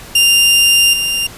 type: tone with level steps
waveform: sawtooth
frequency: 2794 Hz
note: F7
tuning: in tune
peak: -4 / -11 dBFS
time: 0.15-1.27 s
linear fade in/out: 5 ms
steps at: 0.93 s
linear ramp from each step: 5 ms
effects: pink hiss -34 dBFS RMS until 1.37 s + resampled to 32000 Hz

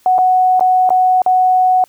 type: tone with dropouts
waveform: sine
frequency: 740 Hz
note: F#5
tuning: in tune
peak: -8 dBFS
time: 0.06-1.84 s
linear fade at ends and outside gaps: 1 ms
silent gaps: 0.182-0.187 / 0.596-0.608 / 0.892-0.904 / 1.219-1.262 s
effects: white hiss -52 dBFS RMS until 1.88 s

